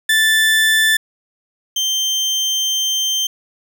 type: tone pair in turn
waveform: 30% pulse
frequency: 1760 / 3150 Hz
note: A6 / G7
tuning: 0 / +8 cents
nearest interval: minor seventh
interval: 1008 cents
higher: second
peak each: -9 / -13 dBFS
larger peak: first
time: 0.09-0.97 / 1.76-3.27 s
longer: second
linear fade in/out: 5 ms
effects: none